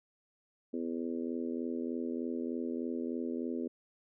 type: harmonic tone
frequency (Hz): 83.3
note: E2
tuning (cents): +19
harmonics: 3 / 4 / 5 / 6 / 7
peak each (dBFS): -36 / -39 / -41 / -46 / -51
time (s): 0.73-3.68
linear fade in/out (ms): 10
effects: none